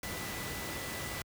sine tone in noise, 1984 Hz, B6, 7 cents sharp, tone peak -45 dBFS, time 0.03-1.22 s, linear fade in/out 2 ms, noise pink, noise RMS -39 dBFS, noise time 0.03-1.22 s, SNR -9 dB, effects high-pass 60 Hz 12 dB/octave

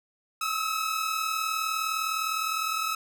sawtooth tone pair together, 1278.7 / 1318.5 Hz, D#6 / E6, +47 / 0 cents, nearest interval minor second, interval 53 cents, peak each -25 / -28 dBFS, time 0.41-2.95 s, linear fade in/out 5 ms, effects none

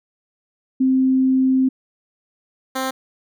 sine / 10% pulse tone pair in turn, 261.6 / 262.6 Hz, C4 / C4, 0 / +6 cents, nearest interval unison, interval 6 cents, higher second, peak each -13 dBFS, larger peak neither, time 0.8-1.69 / 2.75-2.91 s, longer first, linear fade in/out 10 ms, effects none

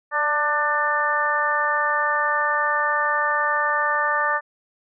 harmonic tone with a mistuned harmonic, 297.4 Hz, D4, 22 cents sharp, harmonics 2 / 3 / 4 / 5 / 6, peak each -28 / -26 / -23 / -29 / -23 dBFS, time 0.11-4.41 s, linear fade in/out 50 ms, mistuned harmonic 2, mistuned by -24 cents, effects none

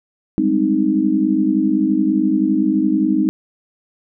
sine chord, Ab major seventh, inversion third, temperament equal, 196 / 207.7 / 261.6 / 311.1 Hz, G3 / Ab3 / C4 / Eb4, 0 / 0 / 0 / 0 cents, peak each -22 / -21 / -19 / -16 dBFS, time 0.38-3.29 s, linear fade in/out 0 ms, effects none

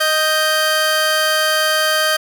20% pulse tone pair together, 622.3 / 1568 Hz, D#5 / G6, 0 / 0 cents, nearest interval octave + major third, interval 1600 cents, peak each -12 dBFS, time 0-2.17 s, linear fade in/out 10 ms, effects none

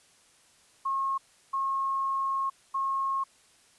sine tone bursts at uneven times, 1083 Hz, C#6, 41 cents flat, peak -26 dBFS, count 3, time 0.85-1.18 / 1.53-2.5 / 2.74-3.24 s, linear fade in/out 10 ms, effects white hiss -61 dBFS RMS until 3.78 s + resampled to 24000 Hz

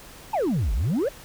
sine exponential two-way sweep, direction down then up, 932.3 to 45.13 to 623 Hz, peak -18 dBFS, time 0.33-1.09 s, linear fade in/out 10 ms, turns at 0.73 s, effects tanh soft clip ceiling -20 dBFS + pink hiss -45 dBFS RMS until 1.24 s

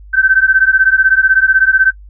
sine beating tone pair, 1535 / 1551 Hz, G6 / G6, -37 / -19 cents, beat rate 16 Hz, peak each -10 dBFS, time 0.13-1.92 s, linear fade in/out 20 ms, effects noise-tail reverb RT60 0.1 s tail -26 dB re dry + added 50 Hz sine -33 dBFS peak until 2.09 s

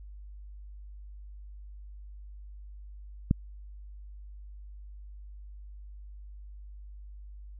click, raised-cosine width 5 ms, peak -10 dBFS, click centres 3.311 s, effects added 50 Hz sine -43 dBFS peak until 7.59 s

